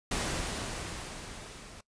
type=noise with level ramp; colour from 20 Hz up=pink; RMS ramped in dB=-31 to -49 dBFS; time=0.11-1.81 s; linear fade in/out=5 ms; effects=noise-tail reverb RT60 0.1 s tail -19 dB re dry + resampled to 22050 Hz